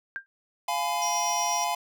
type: tone with exponential decay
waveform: sine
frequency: 1592 Hz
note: G6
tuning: 26 cents sharp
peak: -26 dBFS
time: 0.16-0.26 s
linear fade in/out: 0 ms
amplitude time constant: 20 ms
type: chord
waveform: square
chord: F diminished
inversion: none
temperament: just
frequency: 698.5 / 838.1 / 1005.8 Hz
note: F5 / Ab5 / Cb6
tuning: 0 / +16 / +31 cents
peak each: -31 dBFS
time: 0.68-1.75 s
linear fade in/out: 5 ms
type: tone with tremolo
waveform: triangle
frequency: 5690 Hz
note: F8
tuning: 31 cents sharp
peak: -27 dBFS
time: 1.02-1.64 s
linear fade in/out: 0 ms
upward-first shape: sine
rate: 8.3 Hz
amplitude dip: 25%
effects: none